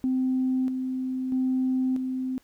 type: tone with tremolo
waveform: sine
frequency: 258.6 Hz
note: C4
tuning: 20 cents flat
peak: -21 dBFS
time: 0.04-2.38 s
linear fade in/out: 0 ms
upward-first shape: square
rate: 0.78 Hz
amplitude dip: 45%
effects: tanh soft clip ceiling -17 dBFS + pink hiss -63 dBFS RMS until 2.43 s